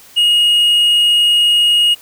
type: tone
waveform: triangle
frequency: 2874 Hz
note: F7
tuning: 49 cents sharp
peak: -7 dBFS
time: 0.16-1.95 s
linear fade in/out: 20 ms
effects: white hiss -42 dBFS RMS until 2.01 s

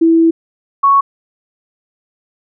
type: tone pair in turn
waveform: sine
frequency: 328.9 / 1109.5 Hz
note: E4 / C#6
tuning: -4 / +1 cents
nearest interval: octave + major sixth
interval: 2105 cents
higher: second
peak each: -6 dBFS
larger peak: neither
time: 0.01-0.31 / 0.83-1.01 s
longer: first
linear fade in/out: 10 ms
effects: none

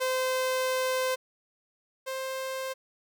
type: tone pair in turn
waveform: sawtooth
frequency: 516 / 526.2 Hz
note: C5 / C5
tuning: -24 / +10 cents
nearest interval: unison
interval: 34 cents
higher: second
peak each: -22 / -28 dBFS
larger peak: first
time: 0-1.16 / 2.06-2.74 s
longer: first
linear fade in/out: 20 ms
effects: none

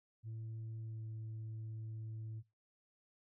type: tone with pitch glide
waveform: sine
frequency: 111.8 to 110.45 Hz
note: A2 to A2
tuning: +28 to +7 cents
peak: -40 dBFS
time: 0.23-2.43 s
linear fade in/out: 50 ms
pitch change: -21 cents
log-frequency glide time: 0.81-1.04 s
effects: noise-tail reverb RT60 0.3 s tail -26 dB re dry + tanh soft clip ceiling -41 dBFS

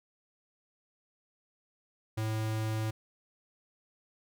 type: tone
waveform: square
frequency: 109.6 Hz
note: A2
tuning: 6 cents flat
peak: -31 dBFS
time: 2.17-2.91 s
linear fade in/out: 10 ms
effects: none

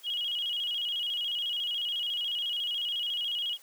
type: tone with vibrato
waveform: sine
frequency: 3084 Hz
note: G7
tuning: 29 cents flat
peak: -29 dBFS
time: 0.03-3.58 s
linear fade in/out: 50 ms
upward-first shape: square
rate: 14 Hz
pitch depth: 98 cents each way
effects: white hiss -56 dBFS RMS until 3.62 s + high-pass 400 Hz 12 dB/octave

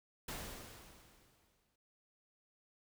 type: noise with exponential decay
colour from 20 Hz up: pink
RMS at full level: -42 dBFS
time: 0.28-1.76 s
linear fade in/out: 5 ms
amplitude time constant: 320 ms
effects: none

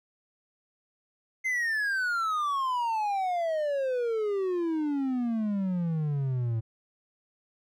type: exponential sweep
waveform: triangle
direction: down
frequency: 2093 to 110 Hz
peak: -24 dBFS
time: 1.44-6.61 s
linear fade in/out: 20 ms
effects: none

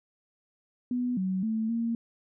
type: tone with pitch steps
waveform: sine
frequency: 246.9 / 187.8 / 221.1 / 231 Hz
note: B3 / F#3 / A3 / A#3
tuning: 0 / +26 / +9 / -16 cents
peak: -26 dBFS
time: 0.91-1.95 s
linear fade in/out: 2 ms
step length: 260 ms
effects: none

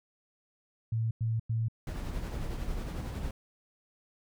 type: tone bursts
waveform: sine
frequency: 112.9 Hz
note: A2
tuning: 45 cents sharp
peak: -27 dBFS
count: 3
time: 0.92-1.684 s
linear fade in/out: 5 ms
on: 190 ms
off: 97 ms
type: noise with tremolo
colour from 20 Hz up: brown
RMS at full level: -34 dBFS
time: 1.87-3.31 s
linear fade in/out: 2 ms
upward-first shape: sine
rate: 11 Hz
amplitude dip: 35%
effects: none

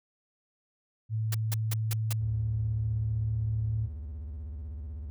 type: tone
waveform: sine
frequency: 110 Hz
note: A2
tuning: in tune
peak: -27 dBFS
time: 1.09-3.89 s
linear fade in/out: 50 ms
type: noise bursts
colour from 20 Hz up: white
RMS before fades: -34 dBFS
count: 5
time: 1.32-2.13 s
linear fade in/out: 5 ms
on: 26 ms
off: 170 ms
type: tone with vibrato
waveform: triangle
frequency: 74.3 Hz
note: D2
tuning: 21 cents sharp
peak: -34 dBFS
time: 2.21-5.1 s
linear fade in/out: 0 ms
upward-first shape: square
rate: 16 Hz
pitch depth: 170 cents each way
effects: none

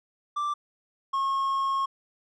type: tone pair in turn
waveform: triangle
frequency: 1174.7 / 1086 Hz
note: D6 / C#6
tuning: 0 / -36 cents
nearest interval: minor second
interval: 136 cents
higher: first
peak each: -24 / -22 dBFS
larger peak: second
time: 0.36-0.54 / 1.13-1.86 s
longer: second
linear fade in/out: 10 ms
effects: resampled to 22050 Hz

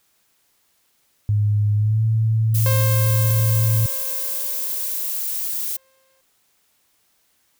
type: tone with pitch glide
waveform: sine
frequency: 104.3 to 111.14 Hz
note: G#2 to A2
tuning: +8 to +18 cents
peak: -15 dBFS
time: 1.29-3.86 s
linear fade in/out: 0 ms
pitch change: +110 cents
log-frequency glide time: 1.75-2.03 s
type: noise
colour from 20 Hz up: violet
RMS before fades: -25 dBFS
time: 2.54-5.77 s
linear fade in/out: 10 ms
type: tone with exponential decay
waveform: sawtooth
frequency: 530 Hz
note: C5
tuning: 22 cents sharp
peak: -19 dBFS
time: 2.66-6.21 s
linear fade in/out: 0 ms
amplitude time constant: 770 ms
effects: white hiss -64 dBFS RMS until 7.59 s

